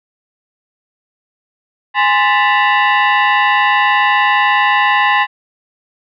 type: tone with frequency modulation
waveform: sine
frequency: 105.5 Hz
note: G#2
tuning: 28 cents sharp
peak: -9 dBFS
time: 1.94-5.27 s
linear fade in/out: 50 ms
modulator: 933 Hz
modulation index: 2.4
effects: none